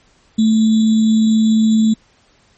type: tone with sample-and-hold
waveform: sine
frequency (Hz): 220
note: A3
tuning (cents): 0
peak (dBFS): -9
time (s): 0.38-1.94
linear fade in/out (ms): 10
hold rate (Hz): 3675
effects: pink hiss -54 dBFS RMS until 2.57 s + MP3 32 kbps